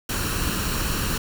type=noise with comb filter; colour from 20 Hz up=pink; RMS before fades=-25 dBFS; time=0.09-1.18 s; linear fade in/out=5 ms; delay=0.71 ms; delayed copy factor=+0.55; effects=none